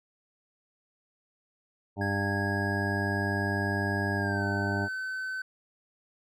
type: harmonic tone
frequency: 100 Hz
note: G2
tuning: 35 cents sharp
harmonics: 1 / 2 / 3 / 4 / 6 / 7 / 8 / 9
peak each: -31 / -34 / -36 / -37 / -39 / -39 / -40 / -41 dBFS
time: 1.96-4.89 s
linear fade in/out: 50 ms
type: tone with pitch glide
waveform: triangle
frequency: 1652 to 1523.7 Hz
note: G#6 to G6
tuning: -10 to -50 cents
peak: -30 dBFS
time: 2.01-5.42 s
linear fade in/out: 5 ms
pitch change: -140 cents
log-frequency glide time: 4.16-4.44 s
effects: none